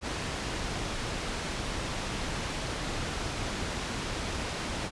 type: low-pass noise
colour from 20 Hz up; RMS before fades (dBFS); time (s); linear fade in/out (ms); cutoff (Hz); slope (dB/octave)
pink; -34; 0.01-4.91; 50; 6300; 12
effects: resampled to 24000 Hz